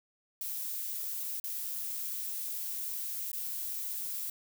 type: noise with dropouts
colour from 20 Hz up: violet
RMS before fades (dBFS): -37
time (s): 0.41-4.3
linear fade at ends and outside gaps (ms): 2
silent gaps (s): 1.399-1.44 / 3.317-3.33
effects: none